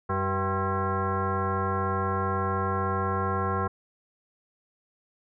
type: tone with frequency modulation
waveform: sine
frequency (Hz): 484.5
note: B4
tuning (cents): -33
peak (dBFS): -24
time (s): 0.09-3.68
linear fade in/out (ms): 10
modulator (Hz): 289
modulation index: 3.1
effects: none